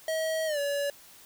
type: tone with pitch glide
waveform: square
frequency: 639 to 569.3 Hz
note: D#5 to C#5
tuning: +46 to +46 cents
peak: -28 dBFS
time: 0.08-0.9 s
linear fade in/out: 2 ms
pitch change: -200 cents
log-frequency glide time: 0.46-0.59 s
effects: white hiss -53 dBFS RMS until 1.25 s